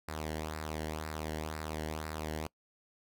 sawtooth tone with flanger, 77.78 Hz, D#2, in tune, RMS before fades -39 dBFS, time 0.08-2.47 s, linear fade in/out 5 ms, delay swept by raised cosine 0.31 to 0.83 ms, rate 2 Hz, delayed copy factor -0.65, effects noise-tail reverb RT60 0.1 s tail -25 dB re dry

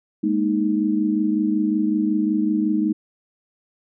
sine chord, Ab suspended second, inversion none, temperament equal, 207.7 / 233.1 / 311.1 Hz, Ab3 / Bb3 / Eb4, 0 / 0 / 0 cents, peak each -22 / -25 / -20 dBFS, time 0.23-2.93 s, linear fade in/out 10 ms, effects none

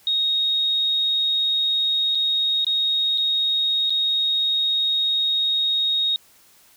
sine tone with dropouts, 3743 Hz, A#7, 6 cents sharp, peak -18 dBFS, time 0.07-6.16 s, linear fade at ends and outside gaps 1 ms, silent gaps 2.149-2.153 / 2.646-2.667 / 3.176-3.181 / 3.897-3.904 s, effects white hiss -54 dBFS RMS until 6.76 s

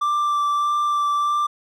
triangle tone with vibrato, 1174.7 Hz, D6, in tune, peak -16 dBFS, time 0.01-1.47 s, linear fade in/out 10 ms, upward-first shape sine, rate 1.6 Hz, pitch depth 11 cents each way, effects none

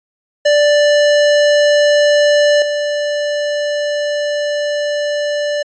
square tone with level steps, 587.3 Hz, D5, in tune, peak -9 / -16 dBFS, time 0.45-5.63 s, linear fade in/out 10 ms, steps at 2.62 s, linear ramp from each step 2 ms, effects resampled to 16000 Hz

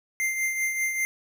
square tone with tremolo, 2093 Hz, C7, in tune, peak -23 dBFS, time 0.2-1.05 s, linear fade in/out 0 ms, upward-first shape triangle, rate 5.1 Hz, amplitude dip 55%, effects none

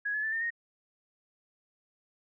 sine tone with pitch steps, 1666 / 1712.8 / 1761 / 1810.5 / 1861.4 Hz, G#6 / A6 / A6 / A6 / A#6, +5 / -47 / +1 / +49 / -3 cents, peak -29 dBFS, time 0.05-0.505 s, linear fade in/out 10 ms, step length 91 ms, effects none

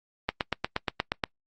click train, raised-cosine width 0.3 ms, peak -9 dBFS, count 9, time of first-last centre 0.29-1.238 s, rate 8.44 Hz, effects noise-tail reverb RT60 0.1 s tail -25 dB re dry + Opus 32 kbps

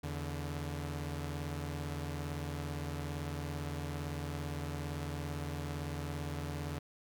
sawtooth tone pair together, 81.1 / 144.5 Hz, E2 / D3, -28 / -28 cents, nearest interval minor seventh, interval 1000 cents, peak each -36 / -36 dBFS, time 0.03-6.79 s, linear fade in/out 10 ms, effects none

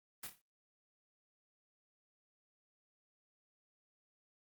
white noise with echo, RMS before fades -44 dBFS, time 0.23-0.27 s, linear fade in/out 5 ms, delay 29 ms, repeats 5, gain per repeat -7 dB, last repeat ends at 0.415 s, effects Opus 24 kbps

